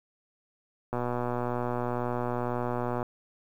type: click train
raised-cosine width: 1 ms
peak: -17 dBFS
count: 257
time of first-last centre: 0.93-3.028 s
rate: 122 Hz
effects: 9-bit